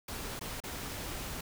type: noise with dropouts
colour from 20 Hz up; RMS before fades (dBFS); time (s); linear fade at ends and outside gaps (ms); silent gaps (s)
pink; -40; 0.08-1.41; 5; 0.394-0.41 / 0.603-0.637
effects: none